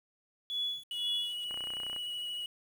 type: tone with tremolo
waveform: sine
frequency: 3403 Hz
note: G#7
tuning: 41 cents sharp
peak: -30 dBFS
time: 0.5-1.44 s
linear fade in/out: 0 ms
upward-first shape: sine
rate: 2 Hz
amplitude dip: 100%
type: tone with vibrato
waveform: triangle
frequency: 2922 Hz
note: F#7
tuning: 22 cents flat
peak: -34 dBFS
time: 0.91-2.46 s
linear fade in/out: 2 ms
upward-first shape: sine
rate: 13 Hz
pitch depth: 16 cents each way
type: click train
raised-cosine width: 0.5 ms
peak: -31 dBFS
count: 15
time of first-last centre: 1.51-1.963 s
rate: 30.9 Hz
effects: 9-bit